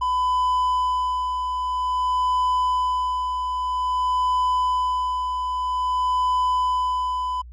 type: tone with tremolo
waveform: triangle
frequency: 1003 Hz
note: B5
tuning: 26 cents sharp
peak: -16 dBFS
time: 0.01-7.42 s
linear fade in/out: 10 ms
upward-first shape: sine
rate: 0.51 Hz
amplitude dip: 45%
effects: added 60 Hz sine -38 dBFS peak until 7.52 s + resampled to 22050 Hz